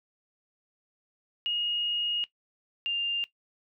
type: tone pair in turn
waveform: sine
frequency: 2868 / 2799 Hz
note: F7 / F7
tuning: +45 / +3 cents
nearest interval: unison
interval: 42 cents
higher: first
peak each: -26 dBFS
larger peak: neither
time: 1.46-2.24 / 2.86-3.24 s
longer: first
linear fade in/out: 0 ms
effects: noise-tail reverb RT60 0.1 s tail -17 dB re dry